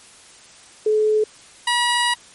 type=tone pair in turn; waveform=sine / 15% pulse; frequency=429.2 / 963.5 Hz; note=A4 / B5; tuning=-43 / -43 cents; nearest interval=octave + major second; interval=1400 cents; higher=second; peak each=-14 / -10 dBFS; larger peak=second; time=0.86-1.24 / 1.67-2.14 s; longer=second; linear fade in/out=5 ms; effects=white hiss -46 dBFS RMS until 2.34 s + MP3 48 kbps